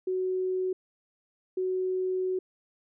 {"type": "tone bursts at uneven times", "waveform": "sine", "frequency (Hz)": 371.6, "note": "F#4", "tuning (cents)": 7, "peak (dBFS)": -26, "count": 2, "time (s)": [[0.07, 0.73], [1.57, 2.39]], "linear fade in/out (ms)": 5, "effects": []}